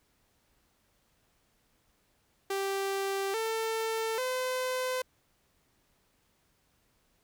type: tone with pitch steps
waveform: sawtooth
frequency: 391.5 / 447.1 / 510.7 Hz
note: G4 / A4 / C5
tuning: -2 / +28 / -42 cents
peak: -26 dBFS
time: 2.5-5.02 s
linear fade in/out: 5 ms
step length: 840 ms
effects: pink hiss -71 dBFS RMS until 7.23 s